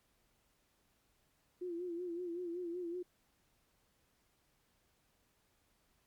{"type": "tone with vibrato", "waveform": "sine", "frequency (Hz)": 349.2, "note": "F4", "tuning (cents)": 0, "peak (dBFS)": -38, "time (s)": [1.61, 3.03], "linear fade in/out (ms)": 10, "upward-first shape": "sine", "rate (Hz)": 5.3, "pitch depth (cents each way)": 71, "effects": ["pink hiss -75 dBFS RMS until 6.06 s", "MP3 96 kbps"]}